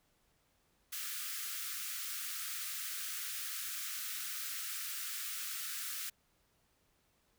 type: high-pass noise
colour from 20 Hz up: white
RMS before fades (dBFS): -41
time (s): 0.92-6.1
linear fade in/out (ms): 10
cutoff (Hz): 1200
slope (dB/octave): 96
effects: pink hiss -74 dBFS RMS until 7.38 s